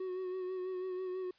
triangle tone with vibrato, 370 Hz, F#4, in tune, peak -34 dBFS, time 0-1.31 s, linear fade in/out 5 ms, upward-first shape sine, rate 6.1 Hz, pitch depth 30 cents each way, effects white hiss -68 dBFS RMS until 1.38 s + resampled to 11025 Hz

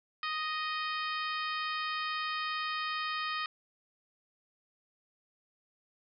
harmonic tone, 622.3 Hz, D#5, in tune, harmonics 2 / 3 / 4 / 5 / 6 / 7 / 8, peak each -35 / -39 / -41 / -43 / -45 / -46 / -47 dBFS, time 0.23-3.46 s, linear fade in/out 2 ms, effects none

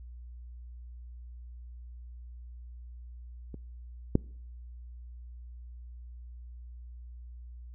clicks, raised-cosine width 3 ms, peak -28 / -9 dBFS, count 2, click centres 3.543 / 4.154 s, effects noise-tail reverb RT60 0.6 s tail -26 dB re dry + added 60 Hz sine -43 dBFS peak until 7.74 s

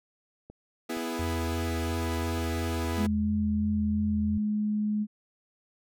click train, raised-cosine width 2 ms, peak -32 dBFS, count 6, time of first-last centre 0.5-2.847 s, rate 2.13 Hz
sawtooth chord, E major, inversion second, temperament equal, 246.9 / 329.6 / 415.3 Hz, B3 / E4 / G#4, 0 / 0 / 0 cents, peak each -30 / -31 / -34 dBFS, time 0.89-3.07 s, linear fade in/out 10 ms
sine tone with vibrato, 83.7 Hz, E2, 27 cents sharp, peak -30 dBFS, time 1.19-4.38 s, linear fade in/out 5 ms, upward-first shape sine, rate 2.9 Hz, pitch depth 48 cents each way
sine tone, 210.8 Hz, G#3, 26 cents sharp, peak -25 dBFS, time 2.96-5.07 s, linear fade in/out 50 ms
effects none

